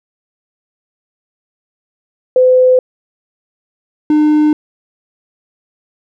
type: tone pair in turn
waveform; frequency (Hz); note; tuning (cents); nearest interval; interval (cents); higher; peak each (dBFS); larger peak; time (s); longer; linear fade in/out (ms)
sine / triangle; 509 / 302.7; C5 / D#4; -48 / -48; major sixth; 900; first; -5; neither; 2.36-2.79 / 4.1-4.53; neither; 2
effects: none